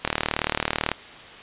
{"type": "click train", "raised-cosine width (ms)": 0.3, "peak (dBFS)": -5, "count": 34, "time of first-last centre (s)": [0.05, 0.916], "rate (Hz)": 38.1, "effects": ["white hiss -42 dBFS RMS until 1.42 s", "resampled to 8000 Hz"]}